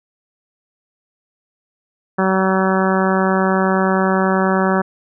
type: harmonic tone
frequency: 189.7 Hz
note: F#3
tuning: 43 cents sharp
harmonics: 1 / 2 / 3 / 4 / 5 / 6 / 7 / 8 / 9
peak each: -17 / -20 / -22 / -23 / -24 / -25 / -25 / -26 / -27 dBFS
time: 2.18-4.82 s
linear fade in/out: 10 ms
effects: none